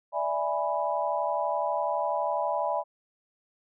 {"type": "chord", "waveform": "sine", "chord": "E dominant seventh", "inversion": "third", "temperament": "equal", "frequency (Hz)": [587.3, 659.3, 830.6, 987.8], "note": ["D5", "E5", "G#5", "B5"], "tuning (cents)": [0, 0, 0, 0], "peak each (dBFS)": -31, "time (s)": [0.12, 2.84], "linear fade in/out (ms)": 50, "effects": []}